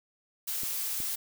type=noise; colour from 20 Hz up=blue; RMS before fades=-33 dBFS; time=0.47-1.16 s; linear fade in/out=10 ms
type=clicks; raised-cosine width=3 ms; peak=-30 dBFS; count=2; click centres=0.634 / 1.003 s
effects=none